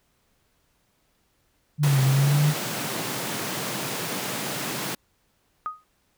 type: linear two-way sweep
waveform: sine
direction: down then up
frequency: 151.9 to 131.5 to 151.9 Hz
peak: -17 dBFS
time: 1.78-2.54 s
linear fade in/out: 50 ms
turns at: 2.02 s
type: high-pass noise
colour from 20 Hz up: pink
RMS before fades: -30 dBFS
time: 1.83-4.95 s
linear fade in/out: 5 ms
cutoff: 120 Hz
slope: 48 dB/octave
type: tone with exponential decay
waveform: sine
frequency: 1247 Hz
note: D#6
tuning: 3 cents sharp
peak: -23 dBFS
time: 5.66-5.84 s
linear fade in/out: 0 ms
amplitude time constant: 38 ms
effects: pink hiss -68 dBFS RMS until 6.17 s